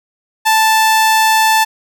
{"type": "tone", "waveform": "sawtooth", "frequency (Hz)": 880, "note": "A5", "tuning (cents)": 0, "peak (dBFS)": -5, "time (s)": [0.45, 1.65], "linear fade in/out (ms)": 20, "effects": []}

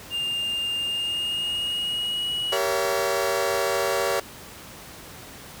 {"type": "tone with pitch glide", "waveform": "triangle", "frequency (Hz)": [2807, 2914], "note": ["F7", "F#7"], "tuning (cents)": [8, -27], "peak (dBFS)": -23, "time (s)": [0.1, 2.58], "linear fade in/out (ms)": 50, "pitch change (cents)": 65, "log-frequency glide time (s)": [0.8, 2.31]}
{"type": "chord", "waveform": "sawtooth", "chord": "G diminished seventh", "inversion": "none", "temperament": "just", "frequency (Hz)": [392, 470.4, 564.5, 677.4], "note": ["G4", "Bb4", "Db5", "Fb5"], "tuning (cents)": [0, 16, 31, 47], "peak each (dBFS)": [-24, -24, -22, -26], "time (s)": [2.52, 4.2], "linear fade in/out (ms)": 5}
{"effects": ["pink hiss -42 dBFS RMS until 5.6 s", "high-pass 60 Hz 12 dB/octave"]}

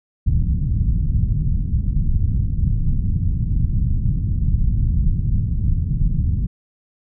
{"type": "low-pass noise", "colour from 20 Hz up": "pink", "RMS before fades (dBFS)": -18, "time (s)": [0.26, 6.47], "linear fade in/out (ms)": 10, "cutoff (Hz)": 160, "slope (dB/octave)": 24, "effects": []}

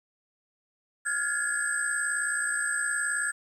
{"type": "tone cluster", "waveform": "sine", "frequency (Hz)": [1414, 1658, 1717, 8180], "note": ["F6", "G#6", "A6", "C9"], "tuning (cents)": [21, -3, -43, -40], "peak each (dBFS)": -31, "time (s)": [1.05, 3.32], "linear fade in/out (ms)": 20, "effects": ["tanh soft clip ceiling -19 dBFS", "10-bit"]}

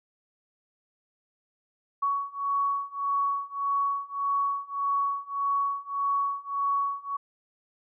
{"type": "beating tone pair", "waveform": "sine", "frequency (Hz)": [1119, 1120.7], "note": ["C#6", "C#6"], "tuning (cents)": [16, 19], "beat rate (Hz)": 1.7, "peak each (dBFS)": [-29, -28], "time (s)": [2.02, 7.17], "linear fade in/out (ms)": 10, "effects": []}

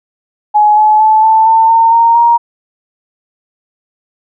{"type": "tone with pitch steps", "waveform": "sine", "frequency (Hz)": [842, 855.2, 868.7, 882.3, 896.2, 910.3, 924.6, 939.1], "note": ["G#5", "A5", "A5", "A5", "A5", "A#5", "A#5", "A#5"], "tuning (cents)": [24, -49, -22, 5, 32, -41, -14, 13], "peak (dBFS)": -4, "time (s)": [0.54, 2.38], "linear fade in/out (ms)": 20, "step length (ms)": 230, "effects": []}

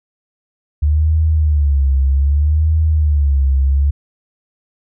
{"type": "tone with vibrato", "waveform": "sine", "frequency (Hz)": 73, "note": "D2", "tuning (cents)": -10, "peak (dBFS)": -10, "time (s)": [0.82, 3.91], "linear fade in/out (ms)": 10, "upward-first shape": "sine", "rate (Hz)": 0.64, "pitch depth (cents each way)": 140, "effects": []}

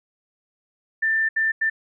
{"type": "tone bursts at uneven times", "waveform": "sine", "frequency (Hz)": 1782, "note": "A6", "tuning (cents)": 22, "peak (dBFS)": -18, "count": 3, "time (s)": [[1.02, 1.29], [1.36, 1.52], [1.61, 1.7]], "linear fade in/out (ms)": 10, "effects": []}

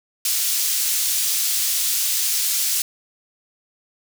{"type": "high-pass noise", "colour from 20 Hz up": "pink", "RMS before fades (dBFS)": -21, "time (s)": [0.25, 2.82], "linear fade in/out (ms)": 2, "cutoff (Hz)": 5000, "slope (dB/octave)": 12, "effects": []}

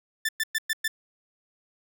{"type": "tone bursts", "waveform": "sawtooth", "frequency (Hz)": 1768, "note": "A6", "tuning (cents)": 8, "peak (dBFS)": -20, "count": 5, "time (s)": [0.25, 0.88], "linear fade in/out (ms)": 5, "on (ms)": 38, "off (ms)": 110, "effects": []}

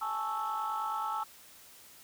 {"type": "chord", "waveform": "sine", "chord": "A major seventh", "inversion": "third", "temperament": "equal with one note detuned", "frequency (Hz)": [830.6, 880, 1108.7, 1314.7], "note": ["G#5", "A5", "C#6", "E6"], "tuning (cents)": [0, 0, 0, -5], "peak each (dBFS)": [-38, -35, -39, -34], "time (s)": [0.01, 1.24], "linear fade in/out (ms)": 10, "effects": ["tanh soft clip ceiling -26 dBFS", "white hiss -55 dBFS RMS until 2.03 s"]}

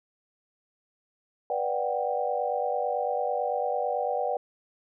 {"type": "chord", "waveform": "sine", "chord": "G major seventh", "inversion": "first", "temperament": "just", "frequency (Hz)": [490, 588, 735, 784], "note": ["B4", "D5", "F#5", "G5"], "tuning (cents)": [-14, 2, -12, 0], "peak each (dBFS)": -31, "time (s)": [1.5, 4.37], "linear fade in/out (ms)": 2, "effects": []}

